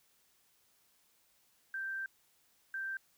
sine tone bursts at uneven times, 1568 Hz, G6, in tune, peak -36 dBFS, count 2, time 1.74-2.06 / 2.74-2.97 s, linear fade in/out 2 ms, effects white hiss -71 dBFS RMS until 3.17 s

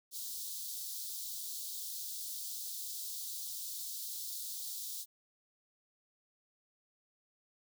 white high-pass noise, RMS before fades -42 dBFS, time 0.11-5.06 s, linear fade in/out 50 ms, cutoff 3600 Hz, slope 48 dB/octave, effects none

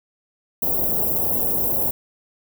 white band-stop noise, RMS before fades -21 dBFS, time 0.62-1.91 s, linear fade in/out 5 ms, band 720 to 14000 Hz, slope 24 dB/octave, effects none

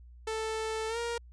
sawtooth tone with pitch glide, 440.8 to 469.7 Hz, A4 to A#4, +3 to +13 cents, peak -28 dBFS, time 0.27-1.18 s, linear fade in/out 5 ms, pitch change +110 cents, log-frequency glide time 0.88-0.98 s, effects added 60 Hz sine -49 dBFS peak until 1.32 s + resampled to 22050 Hz

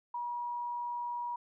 sine tone, 961 Hz, B5, 48 cents flat, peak -34 dBFS, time 0.14-1.36 s, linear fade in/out 5 ms, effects none

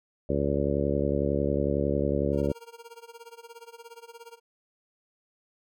harmonic tone, 71 Hz, C#2, 42 cents sharp, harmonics 1 / 2 / 3 / 4 / 5 / 6 / 7 / 8, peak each -32 / -32 / -32 / -32 / -32 / -32 / -32 / -32 dBFS, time 0.29-2.52 s, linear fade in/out 5 ms
25% pulse tone with tremolo, 466.2 Hz, A#4, in tune, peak -38 dBFS, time 2.32-4.4 s, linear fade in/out 50 ms, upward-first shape sine, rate 17 Hz, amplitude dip 90%
effects none

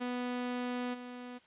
sawtooth tone with level steps, 246.9 Hz, B3, in tune, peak -30 / -39 dBFS, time 0-1.39 s, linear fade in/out 20 ms, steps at 0.93 s, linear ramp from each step 20 ms, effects white hiss -63 dBFS RMS until 1.46 s + resampled to 8000 Hz

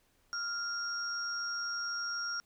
sine tone pair together, 1396.9 / 5588 Hz, F6 / F8, 0 / 0 cents, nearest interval 2 octaves, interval 2400 cents, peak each -36 / -37 dBFS, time 0.33-2.4 s, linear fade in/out 0 ms, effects pink hiss -71 dBFS RMS until 2.45 s

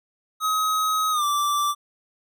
square tone with pitch glide, 1268 to 1169.5 Hz, D#6 to D6, +32 to -8 cents, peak -21 dBFS, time 0.4-1.75 s, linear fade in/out 50 ms, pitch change -140 cents, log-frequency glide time 1.11-1.24 s, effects none

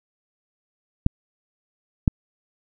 clicks, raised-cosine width 5 ms, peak -3 dBFS, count 2, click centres 1.064 / 2.078 s, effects none

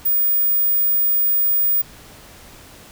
sine tone, 15000 Hz, A#9, 10 cents sharp, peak -14 dBFS, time 0.05-1.82 s, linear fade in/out 10 ms, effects pink hiss -43 dBFS RMS until 2.91 s

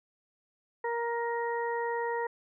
harmonic tone, 469.1 Hz, A#4, 11 cents sharp, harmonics 1 / 2 / 3 / 4, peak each -32 / -33 / -46 / -38 dBFS, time 0.84-2.27 s, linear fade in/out 5 ms, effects none

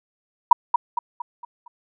sine tone with echo, 959 Hz, A#5, 49 cents sharp, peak -5 dBFS, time 0.51-0.53 s, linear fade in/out 5 ms, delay 230 ms, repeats 5, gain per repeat -7 dB, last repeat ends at 1.68 s, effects none

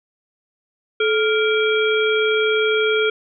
harmonic tone with a mistuned harmonic, 466.2 Hz, A#4, in tune, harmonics 1 / 3 / 5 / 7, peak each -17 / -22 / -24 / -25 dBFS, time 1-3.1 s, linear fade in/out 5 ms, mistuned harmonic 1, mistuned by -130 cents, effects none

